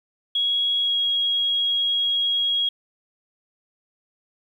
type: tone with pitch glide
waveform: sine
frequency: 3322 to 3297 Hz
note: G#7 to G#7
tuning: 0 to -13 cents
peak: -19 dBFS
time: 0.35-2.69 s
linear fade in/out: 5 ms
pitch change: -13 cents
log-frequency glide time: 0.82-0.93 s
effects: 9-bit